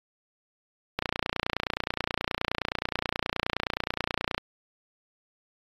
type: click train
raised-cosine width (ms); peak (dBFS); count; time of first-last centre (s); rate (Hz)
0.3; -10; 101; 0.99-4.38; 29.5
effects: AAC 32 kbps